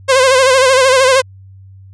sawtooth tone with vibrato, 523.3 Hz, C5, in tune, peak -3 dBFS, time 0.08-1.22 s, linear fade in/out 20 ms, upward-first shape sine, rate 13 Hz, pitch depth 70 cents each way, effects added 96 Hz sine -35 dBFS peak until 1.93 s + resampled to 22050 Hz

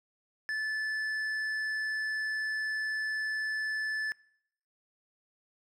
sine tone with tanh clipping, 1742 Hz, A6, 18 cents flat, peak -32 dBFS, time 0.49-4.12 s, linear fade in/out 0 ms, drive 7 dB, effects noise-tail reverb RT60 0.7 s tail -23 dB re dry

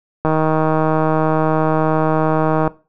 click train, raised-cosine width 1 ms, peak -3 dBFS, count 382, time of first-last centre 0.25-2.677 s, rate 157 Hz, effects noise-tail reverb RT60 0.3 s tail -18 dB re dry

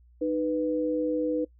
sine tone pair together, 308 / 494.7 Hz, D#4 / B4, -17 / +3 cents, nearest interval minor sixth, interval 820 cents, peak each -27 / -27 dBFS, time 0.21-1.45 s, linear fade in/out 10 ms, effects noise-tail reverb RT60 0.1 s tail -22 dB re dry + added 60 Hz sine -54 dBFS peak until 1.59 s

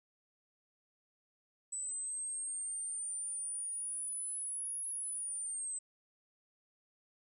sine linear two-way sweep, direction up then down, 7950 to 10548 to 8030 Hz, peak -37 dBFS, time 1.72-5.79 s, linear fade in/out 10 ms, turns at 4.9 s, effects none

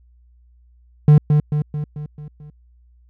triangle tone with echo, 149.5 Hz, D3, 31 cents sharp, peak -4 dBFS, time 1.08-1.18 s, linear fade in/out 2 ms, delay 220 ms, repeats 6, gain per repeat -5 dB, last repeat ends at 2.5 s, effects added 60 Hz sine -49 dBFS peak until 3.09 s

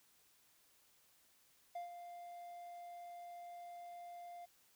triangle tone with ADSR envelope, 698.5 Hz, F5, in tune, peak -39 dBFS, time 1.75-4.46 s, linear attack 7 ms, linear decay 130 ms, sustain -8 dB, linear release 16 ms, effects white hiss -71 dBFS RMS until 4.75 s

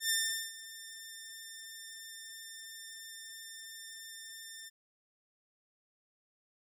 10% pulse tone with ADSR envelope, 1797 Hz, A6, 36 cents sharp, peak -19 dBFS, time 0-4.7 s, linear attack 98 ms, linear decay 420 ms, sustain -18 dB, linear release 24 ms, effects none

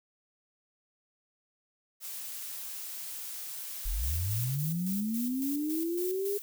blue noise, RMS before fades -40 dBFS, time 2-4.59 s, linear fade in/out 50 ms
sine linear sweep, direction up, 34.65 to 411.4 Hz, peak -29 dBFS, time 3.85-6.38 s, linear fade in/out 10 ms
violet noise with tremolo, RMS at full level -38 dBFS, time 4.03-6.42 s, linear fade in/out 0 ms, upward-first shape square, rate 3.6 Hz, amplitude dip 55%
effects none

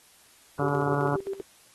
harmonic tone, 143.3 Hz, D3, 42 cents flat, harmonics 1 / 2 / 3 / 4 / 5 / 6 / 7 / 8 / 9 / 10, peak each -29 / -32 / -34 / -35 / -36 / -37 / -37 / -38 / -39 / -39 dBFS, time 0.59-1.16 s, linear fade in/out 2 ms
sine tone with tremolo, 390.9 Hz, G4, 5 cents flat, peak -28 dBFS, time 0.62-1.41 s, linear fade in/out 5 ms, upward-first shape square, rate 7.7 Hz, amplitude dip 80%
effects white hiss -57 dBFS RMS until 1.74 s + AAC 32 kbps

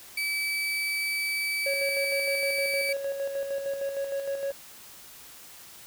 35% pulse tone, 2300 Hz, D7, 37 cents flat, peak -25 dBFS, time 0.17-2.93 s, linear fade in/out 5 ms
triangle tone with tremolo, 553 Hz, C#5, 4 cents flat, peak -25 dBFS, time 1.66-4.52 s, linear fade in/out 5 ms, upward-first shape square, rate 6.5 Hz, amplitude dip 45%
effects white hiss -48 dBFS RMS until 5.86 s

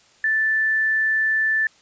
sine tone, 1760 Hz, A6, in tune, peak -17 dBFS, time 0.24-1.67 s, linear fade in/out 2 ms, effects white hiss -55 dBFS RMS until 1.81 s + resampled to 16000 Hz

